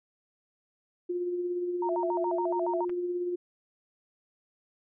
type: tone with tremolo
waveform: sine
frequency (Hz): 354.2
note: F4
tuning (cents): +24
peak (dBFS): -27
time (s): 1.09-3.36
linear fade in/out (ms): 10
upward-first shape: sine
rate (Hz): 17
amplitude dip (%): 35
type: tone with vibrato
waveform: sine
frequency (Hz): 784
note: G5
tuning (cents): 0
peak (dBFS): -29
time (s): 1.82-2.85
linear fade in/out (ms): 5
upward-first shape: square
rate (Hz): 7.1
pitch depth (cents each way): 290
type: clicks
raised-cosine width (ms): 0.5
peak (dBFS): -30 / -36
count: 2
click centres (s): 2.895 / 2.9
effects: none